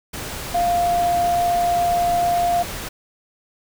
sine tone in noise, 698.5 Hz, F5, in tune, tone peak -16 dBFS, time 0.54-2.63 s, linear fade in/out 10 ms, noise pink, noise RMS -30 dBFS, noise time 0.13-2.89 s, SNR +11 dB, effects none

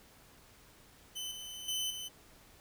sawtooth tone with level steps, 3035 Hz, F#7, 43 cents sharp, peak -35 / -40 / -30 / -37 dBFS, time 1.15-2.09 s, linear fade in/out 20 ms, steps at 1.31 / 1.68 / 1.9 s, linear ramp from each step 5 ms, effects pink hiss -60 dBFS RMS until 2.6 s

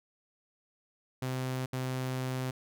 sawtooth tone bursts at uneven times, 129.2 Hz, C3, 21 cents flat, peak -28 dBFS, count 2, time 1.22-1.66 / 1.73-2.51 s, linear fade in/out 5 ms, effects none

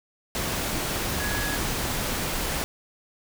sine tone in noise, 1674 Hz, G#6, 13 cents sharp, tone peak -31 dBFS, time 1.2-1.56 s, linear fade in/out 0 ms, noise pink, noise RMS -28 dBFS, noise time 0.35-2.64 s, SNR -6 dB, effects none

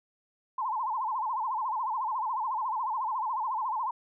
sine tone with vibrato, 954 Hz, A#5, 40 cents sharp, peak -28 dBFS, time 0.58-3.91 s, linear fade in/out 5 ms, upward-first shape sine, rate 14 Hz, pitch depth 200 cents each way, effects none

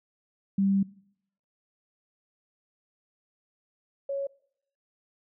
sine tone pair in turn, 196 / 554.4 Hz, G3 / C#5, 0 / 0 cents, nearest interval octave + tritone, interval 1800 cents, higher second, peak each -21 / -28 dBFS, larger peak first, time 0.58-0.83 / 4.09-4.27 s, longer first, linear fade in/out 5 ms, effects noise-tail reverb RT60 0.7 s tail -22 dB re dry

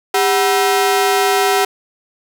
sawtooth ring-modulated tone, 575 Hz, D5, 37 cents flat, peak -5 dBFS, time 0.14-1.65 s, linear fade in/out 5 ms, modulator 175 Hz, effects 7-bit

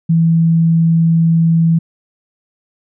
sine tone, 164.81 Hz, E3, in tune, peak -8 dBFS, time 0.09-1.79 s, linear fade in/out 10 ms, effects none

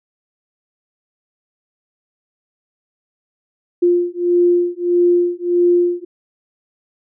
sine beating tone pair, 350.2 / 351.8 Hz, F4 / F4, +5 / +13 cents, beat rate 1.6 Hz, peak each -15 dBFS, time 3.82-6.05 s, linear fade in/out 10 ms, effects none

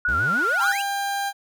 sine tone with vibrato, 1425 Hz, F6, 34 cents sharp, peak -19 dBFS, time 0.05-0.72 s, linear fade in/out 2 ms, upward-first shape sine, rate 6.6 Hz, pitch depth 68 cents each way
45% pulse exponential sweep, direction up, 50.4 to 3047 Hz, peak -28 dBFS, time 0.08-0.82 s, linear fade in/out 5 ms
30% pulse tone, 798 Hz, G5, 31 cents sharp, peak -21 dBFS, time 0.58-1.33 s, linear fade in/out 50 ms
effects none

